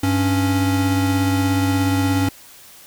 square tone pair together, 98 / 277.2 Hz, G2 / C#4, 0 / 0 cents, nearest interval octave + tritone, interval 1800 cents, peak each -20 / -19 dBFS, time 0.03-2.29 s, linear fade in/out 5 ms, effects white hiss -44 dBFS RMS until 2.86 s

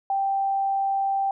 sine tone, 784 Hz, G5, in tune, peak -21 dBFS, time 0.1-1.31 s, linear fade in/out 2 ms, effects none

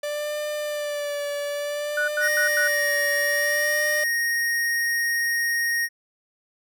45% pulse tone with vibrato, 587.3 Hz, D5, in tune, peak -26 dBFS, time 0.03-4.04 s, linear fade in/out 5 ms, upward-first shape sine, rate 0.57 Hz, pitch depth 32 cents each way
sine tone bursts, 1474 Hz, F#6, 7 cents flat, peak -21 dBFS, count 4, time 1.97-2.677 s, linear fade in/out 5 ms, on 110 ms, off 89 ms
square tone, 1864.7 Hz, A#6, in tune, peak -22 dBFS, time 2.2-5.89 s, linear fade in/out 50 ms
effects none

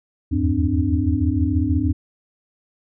sine tone cluster, 78.9 / 85.2 / 99.5 / 260.1 / 296.6 Hz, D#2 / F2 / G2 / C4 / D4, +25 / -42 / +26 / -10 / +17 cents, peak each -23 dBFS, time 0.31-1.93 s, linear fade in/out 20 ms, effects none

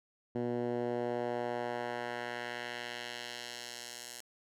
10% pulse tone with band-pass filter sweep, 120.7 Hz, B2, 39 cents flat, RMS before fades -38 dBFS, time 0.35-4.21 s, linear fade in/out 5 ms, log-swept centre 280 to 8100 Hz, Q 0.95, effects none

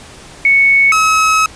sine / 30% pulse tone pair in turn, 2215 / 1283.7 Hz, C#7 / E6, -2 / -46 cents, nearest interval major sixth, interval 944 cents, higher first, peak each -6 dBFS, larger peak neither, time 0.45-0.92 / 0.92-1.46 s, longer second, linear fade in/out 2 ms, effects pink hiss -36 dBFS RMS until 1.55 s + resampled to 22050 Hz

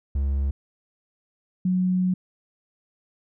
triangle / sine tone pair in turn, 69.1 / 183.47 Hz, C#2 / F#3, -5 / -14 cents, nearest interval octave + perfect fourth, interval 1691 cents, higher second, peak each -19 dBFS, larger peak neither, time 0.15-0.51 / 1.65-2.14 s, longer second, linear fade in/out 5 ms, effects none

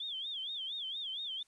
sine tone with vibrato, 3376 Hz, G#7, 28 cents sharp, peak -37 dBFS, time 0-1.43 s, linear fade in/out 5 ms, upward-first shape sine, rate 4.3 Hz, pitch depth 170 cents each way, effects white hiss -71 dBFS RMS until 1.47 s + resampled to 22050 Hz

